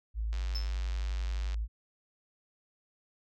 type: tone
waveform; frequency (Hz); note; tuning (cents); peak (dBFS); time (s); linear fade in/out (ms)
sine; 54.5; A1; -16; -30; 0.14-1.68; 50
type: click train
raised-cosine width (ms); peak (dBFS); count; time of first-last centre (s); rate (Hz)
0.2; -29; 112; 0.33-1.543; 91.5
type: tone with exponential decay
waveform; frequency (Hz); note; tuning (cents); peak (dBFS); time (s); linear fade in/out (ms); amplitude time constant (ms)
triangle; 5270; E8; -1; -32; 0.55-0.74; 5; 40
effects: none